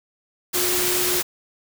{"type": "tone in noise", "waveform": "sine", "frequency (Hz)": 359.9, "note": "F#4", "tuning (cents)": -48, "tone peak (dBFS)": -26, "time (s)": [0.54, 1.21], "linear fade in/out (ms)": 20, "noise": "white", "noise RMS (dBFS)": -22, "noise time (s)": [0.53, 1.23], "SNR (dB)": -7, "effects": []}